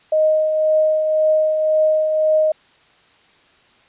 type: tone with tremolo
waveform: sine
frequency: 622.3 Hz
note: D#5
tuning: in tune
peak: -11 dBFS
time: 0.12-2.52 s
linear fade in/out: 5 ms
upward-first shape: triangle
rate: 1.9 Hz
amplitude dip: 45%
effects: white hiss -53 dBFS RMS until 3.88 s + resampled to 8000 Hz